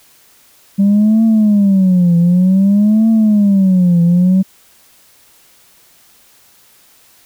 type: tone with vibrato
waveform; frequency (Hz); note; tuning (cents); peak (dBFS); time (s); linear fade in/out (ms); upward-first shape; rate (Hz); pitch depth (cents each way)
sine; 195.6; G3; -4; -5; 0.78-4.43; 20; triangle; 0.54; 250
effects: tanh soft clip ceiling -5 dBFS + white hiss -48 dBFS RMS until 7.25 s

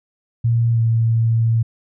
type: tone with pitch glide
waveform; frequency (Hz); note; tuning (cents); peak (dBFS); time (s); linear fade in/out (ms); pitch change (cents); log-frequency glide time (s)
sine; 116.54 to 114.14; A#2 to A#2; 0 to -36; -13; 0.44-1.63; 10; -36; 0.73-0.79
effects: none

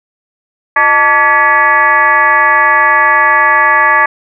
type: tone with frequency modulation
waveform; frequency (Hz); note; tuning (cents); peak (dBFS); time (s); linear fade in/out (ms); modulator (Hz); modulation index
sine; 1420; F6; +28; -5; 0.76-4.06; 5; 268; 2.3
effects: none

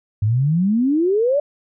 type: exponential sweep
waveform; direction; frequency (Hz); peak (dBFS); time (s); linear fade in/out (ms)
sine; up; 100 to 600; -14; 0.22-1.4; 5
effects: none

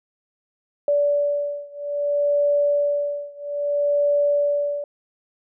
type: beating tone pair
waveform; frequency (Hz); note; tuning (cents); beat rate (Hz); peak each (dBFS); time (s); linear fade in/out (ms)
sine; 578 / 578.61; D5 / D5; -28 / -26; 0.61; -21 / -22; 0.88-4.84; 2
effects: none

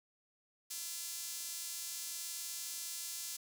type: tone with high-pass filter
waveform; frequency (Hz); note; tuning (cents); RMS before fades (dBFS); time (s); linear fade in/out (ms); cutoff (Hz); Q
sawtooth; 340.5; F4; -44; -43; 0.7-3.37; 10; 6100; 0.96
effects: none

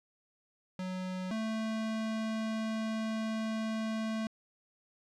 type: tone pair in turn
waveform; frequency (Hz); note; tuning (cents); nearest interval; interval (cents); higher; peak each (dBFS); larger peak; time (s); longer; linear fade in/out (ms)
square; 185 / 220.7; F#3 / A3; 0 / +5; minor third; 305; second; -36 / -33; second; 0.79-1.31 / 1.31-4.27; second; 2
effects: low-pass 6000 Hz 12 dB/octave + 12-bit

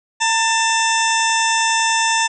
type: harmonic tone with a mistuned harmonic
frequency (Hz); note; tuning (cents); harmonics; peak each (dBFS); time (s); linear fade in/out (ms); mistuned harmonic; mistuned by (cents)
890; A5; +20; 1 / 2 / 3 / 4 / 6 / 7 / 8 / 9; -18 / -21 / -23 / -24 / -26 / -26 / -27 / -28; 0.2-2.28; 20; 1; +42
effects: none

